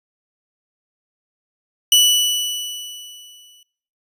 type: tone with exponential decay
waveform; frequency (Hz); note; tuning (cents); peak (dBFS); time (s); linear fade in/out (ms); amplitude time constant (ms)
sawtooth; 2960; F#7; 0; -5; 1.92-3.63; 2; 370
effects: noise-tail reverb RT60 0.6 s tail -23 dB re dry + resampled to 32000 Hz